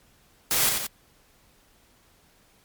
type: noise with echo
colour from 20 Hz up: white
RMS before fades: -23 dBFS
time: 0.51-0.69 s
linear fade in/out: 0 ms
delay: 88 ms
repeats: 2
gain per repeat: -4 dB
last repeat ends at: 0.866 s
effects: pink hiss -60 dBFS RMS until 2.64 s + MP3 96 kbps

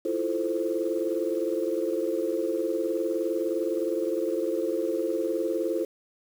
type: chord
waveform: sine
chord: F major seventh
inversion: third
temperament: equal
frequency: 329.6 / 349.2 / 440 / 523.3 Hz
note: E4 / F4 / A4 / C5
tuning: 0 / 0 / 0 / 0 cents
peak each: -30 dBFS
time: 0.05-5.85 s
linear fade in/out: 5 ms
effects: tanh soft clip ceiling -15 dBFS + 8-bit

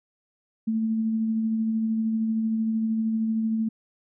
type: tone with tremolo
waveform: sine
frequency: 222.1 Hz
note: A3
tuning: 16 cents sharp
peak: -21 dBFS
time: 0.67-3.69 s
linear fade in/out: 10 ms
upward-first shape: sine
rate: 13 Hz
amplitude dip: 25%
effects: none

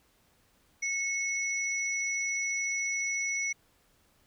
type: tone pair together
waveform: sine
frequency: 2194 / 5857 Hz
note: C#7 / F#8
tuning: -18 / -18 cents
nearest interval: octave + perfect fourth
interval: 1700 cents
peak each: -30 / -34 dBFS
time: 0.82-3.53 s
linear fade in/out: 10 ms
effects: pink hiss -67 dBFS RMS until 4.26 s

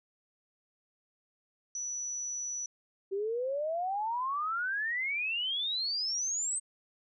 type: tone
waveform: sine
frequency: 5920 Hz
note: F#8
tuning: in tune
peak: -34 dBFS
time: 1.75-2.66 s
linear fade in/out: 2 ms
type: exponential sweep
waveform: sine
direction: up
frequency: 380.7 to 8372 Hz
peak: -30 dBFS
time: 3.11-6.6 s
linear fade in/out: 20 ms
effects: none

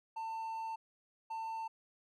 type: tone bursts at uneven times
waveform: triangle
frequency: 896 Hz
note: A5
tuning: 31 cents sharp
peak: -36 dBFS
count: 2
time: 0.16-0.76 / 1.3-1.68 s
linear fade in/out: 10 ms
effects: none

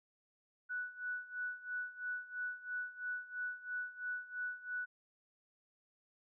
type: tone with tremolo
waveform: sine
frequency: 1480 Hz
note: F#6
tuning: in tune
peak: -36 dBFS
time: 0.69-4.86 s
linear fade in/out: 20 ms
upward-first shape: sine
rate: 3 Hz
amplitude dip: 85%
effects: none

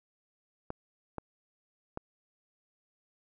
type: clicks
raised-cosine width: 1 ms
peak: -22 dBFS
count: 3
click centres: 0.704 / 1.183 / 1.974 s
effects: none

